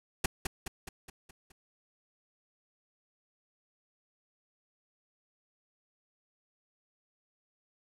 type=noise with echo; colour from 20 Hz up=pink; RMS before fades=-27 dBFS; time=0.24-0.26 s; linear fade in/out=5 ms; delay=210 ms; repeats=6; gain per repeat=-5 dB; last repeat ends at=1.52 s; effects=low-pass 12000 Hz 12 dB/octave